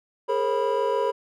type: tone cluster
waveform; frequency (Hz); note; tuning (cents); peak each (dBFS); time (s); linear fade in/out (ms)
triangle; 414.8 / 461.4 / 539 / 983; G#4 / A#4 / C#5 / B5; -2 / -18 / -49 / -8; -25; 0.28-1.12; 20
effects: none